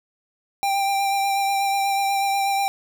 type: tone with vibrato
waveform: square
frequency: 790 Hz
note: G5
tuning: 13 cents sharp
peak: -20 dBFS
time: 0.63-2.68 s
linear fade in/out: 0 ms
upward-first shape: sine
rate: 8.2 Hz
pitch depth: 17 cents each way
effects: none